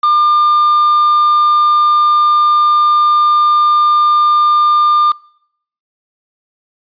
triangle tone with quantisation, 1200 Hz, D6, 37 cents sharp, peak -6 dBFS, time 0.03-5.12 s, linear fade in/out 5 ms, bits 4, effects noise-tail reverb RT60 0.7 s tail -25 dB re dry + resampled to 11025 Hz

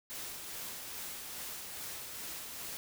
white noise with tremolo, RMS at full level -42 dBFS, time 0.1-2.77 s, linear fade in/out 0 ms, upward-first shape sine, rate 2.4 Hz, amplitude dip 30%, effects none

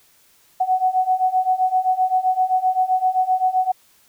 sine beating tone pair, 740 / 747.7 Hz, F#5 / F#5, 0 / +18 cents, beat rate 7.7 Hz, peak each -20 / -18 dBFS, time 0.6-3.72 s, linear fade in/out 10 ms, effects white hiss -56 dBFS RMS until 4.08 s

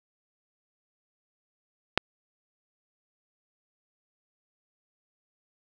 click, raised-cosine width 0.3 ms, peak -3 dBFS, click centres 1.976 s, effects 7-bit

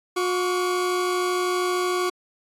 40% pulse tone pair together, 360.4 / 1134 Hz, F#4 / C#6, -45 / +39 cents, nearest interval octave + minor sixth, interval 1984 cents, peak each -22 / -26 dBFS, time 0.16-2.1 s, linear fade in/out 10 ms, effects low-pass 11000 Hz 12 dB/octave + AAC 64 kbps

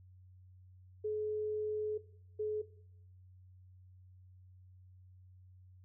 sine tone bursts at uneven times, 426.2 Hz, G#4, 45 cents sharp, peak -33 dBFS, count 2, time 1.04-1.98 / 2.39-2.62 s, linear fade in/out 10 ms, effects noise-tail reverb RT60 0.7 s tail -17 dB re dry + added 92 Hz sine -56 dBFS peak until 5.84 s

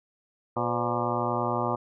harmonic tone with a mistuned harmonic, 119.4 Hz, A#2, 42 cents sharp, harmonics 1 / 2 / 3 / 4 / 5 / 6 / 7 / 8 / 9 / 10, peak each -34 / -34 / -34 / -34 / -34 / -34 / -34 / -34 / -34 / -34 dBFS, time 0.56-1.76 s, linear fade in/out 10 ms, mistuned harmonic 4, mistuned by +100 cents, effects none

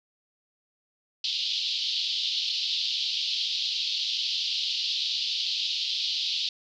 white band-pass noise, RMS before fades -29 dBFS, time 1.24-6.49 s, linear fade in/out 2 ms, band 3000 to 4700 Hz, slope 48 dB/octave, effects none

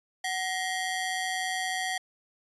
sawtooth ring-modulated tone, 1318.5 Hz, E6, in tune, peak -22 dBFS, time 0.24-1.98 s, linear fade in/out 5 ms, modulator 571 Hz, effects resampled to 24000 Hz

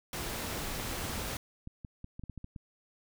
pink noise, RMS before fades -37 dBFS, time 0.13-1.37 s, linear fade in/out 2 ms
clicks, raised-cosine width 5 ms, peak -30 dBFS, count 11, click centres 1.097 / 1.179 / 1.674 / 1.848 / 2.044 / 2.195 / 2.237 / 2.297 / 2.377 / 2.444 / 2.562 s
effects none

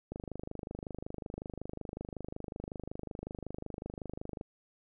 click train, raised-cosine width 2 ms, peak -26 dBFS, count 110, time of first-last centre 0.12-4.411 s, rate 25.4 Hz, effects none

